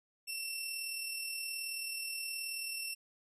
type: tone with amplitude modulation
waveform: 15% pulse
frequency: 2700 Hz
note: E7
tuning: 41 cents sharp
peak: -29 dBFS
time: 0.27-2.95 s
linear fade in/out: 20 ms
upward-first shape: sine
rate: 38.8 Hz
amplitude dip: 35%
effects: none